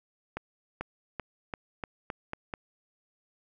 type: accelerating click train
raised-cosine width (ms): 0.5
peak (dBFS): -19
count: 8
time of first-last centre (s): 0.37-2.538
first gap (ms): 440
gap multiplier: 0.88
effects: none